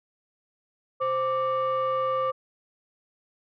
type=tone pair together; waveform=sine; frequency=523.3 / 1173.4 Hz; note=C5 / D6; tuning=0 / -2 cents; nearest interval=octave + major second; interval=1398 cents; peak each=-24 dBFS; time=1-2.32 s; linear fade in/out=20 ms; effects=tanh soft clip ceiling -20 dBFS